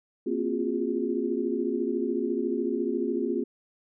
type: tone cluster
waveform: sine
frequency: 234.2 / 266.4 / 342.3 / 356.4 / 410.3 Hz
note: A#3 / C4 / F4 / F4 / G#4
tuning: +8 / +31 / -35 / +35 / -21 cents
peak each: -32 / -31 / -35 / -30 / -32 dBFS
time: 0.26-3.44 s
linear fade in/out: 10 ms
effects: none